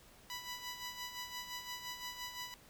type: tone with tremolo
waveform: 10% pulse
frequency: 987.8 Hz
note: B5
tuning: in tune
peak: -32 dBFS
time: 0.3-2.54 s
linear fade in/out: 0 ms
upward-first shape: sine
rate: 5.8 Hz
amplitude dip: 60%
effects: pink hiss -61 dBFS RMS until 2.69 s